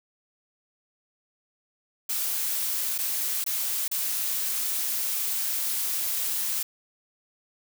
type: noise with dropouts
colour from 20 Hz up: blue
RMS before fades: -28 dBFS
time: 2.09-6.63 s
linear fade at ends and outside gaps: 5 ms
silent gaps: 2.98-2.986 / 3.441-3.463 / 3.88-3.913 s
effects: none